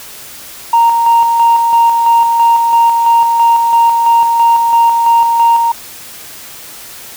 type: tone with tremolo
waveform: sine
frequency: 929 Hz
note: A#5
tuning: 6 cents flat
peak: -3 dBFS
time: 0.73-5.72 s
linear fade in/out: 5 ms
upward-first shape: square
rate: 3 Hz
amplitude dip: 40%
effects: tanh soft clip ceiling -2 dBFS + white hiss -31 dBFS RMS until 7.16 s